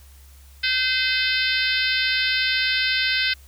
harmonic tone with a mistuned harmonic, 514 Hz, C5, 31 cents flat, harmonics 3 / 4 / 5 / 6 / 7 / 8 / 9 / 10, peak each -25 / -26 / -27 / -28 / -28 / -29 / -30 / -30 dBFS, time 0.63-3.34 s, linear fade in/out 10 ms, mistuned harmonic 10, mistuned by -19 cents, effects added 68 Hz sine -45 dBFS peak until 3.47 s + white hiss -54 dBFS RMS until 3.47 s

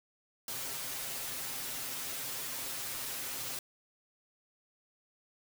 white noise with comb filter, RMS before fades -39 dBFS, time 0.48-3.59 s, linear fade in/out 2 ms, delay 7.5 ms, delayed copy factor +0.85, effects none

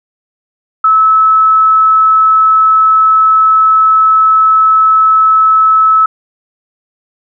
sine tone, 1300 Hz, E6, 24 cents flat, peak -4 dBFS, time 0.84-6.06 s, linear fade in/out 5 ms, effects none

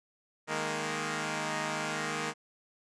5% pulse chord, D# suspended fourth, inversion none, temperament equal, 155.56 / 207.7 / 233.1 Hz, D#3 / G#3 / A#3, 0 / 0 / 0 cents, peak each -24 / -26 / -25 dBFS, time 0.47-2.34 s, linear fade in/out 50 ms, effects resampled to 22050 Hz

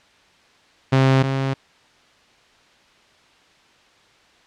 sawtooth tone pair in turn, 133.1 / 134.65 Hz, C3 / C#3, +30 / -50 cents, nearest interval unison, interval 20 cents, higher second, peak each -9 / -16 dBFS, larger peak first, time 0.92-1.23 / 1.23-1.54 s, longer neither, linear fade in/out 10 ms, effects white hiss -54 dBFS RMS until 4.46 s + low-pass 4000 Hz 12 dB/octave

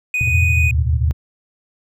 triangle tone, 2487 Hz, D#7, 1 cent flat, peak -15 dBFS, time 0.14-0.71 s, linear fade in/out 2 ms
sine chord, E suspended fourth, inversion none, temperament equal, 82.41 / 110 / 123.47 Hz, E2 / A2 / B2, 0 / 0 / 0 cents, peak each -22 dBFS, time 0.21-1.11 s, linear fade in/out 0 ms
click, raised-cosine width 2 ms, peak -25 dBFS, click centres 0.275 s
sine tone with pitch glide, 85.4 to 75.21 Hz, F2 to D2, -38 to +42 cents, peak -16 dBFS, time 0.31-1.13 s, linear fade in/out 20 ms, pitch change -220 cents, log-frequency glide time 0.44-0.71 s
effects none

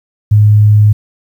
sine tone, 105.3 Hz, G#2, 24 cents sharp, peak -3 dBFS, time 0.31-0.93 s, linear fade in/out 10 ms, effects 7-bit

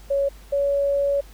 sine tone pair in turn, 557 / 562.8 Hz, C#5 / C#5, +8 / +26 cents, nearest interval unison, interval 18 cents, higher second, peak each -18 dBFS, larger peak neither, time 0.1-0.29 / 0.52-1.21 s, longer second, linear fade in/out 10 ms, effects added 50 Hz sine -42 dBFS peak until 1.33 s + pink hiss -51 dBFS RMS until 1.33 s

